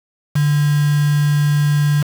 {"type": "tone with quantisation", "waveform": "sine", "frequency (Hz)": 146.83, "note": "D3", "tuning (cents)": 0, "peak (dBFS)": -12, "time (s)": [0.35, 2.03], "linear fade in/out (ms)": 10, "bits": 4, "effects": []}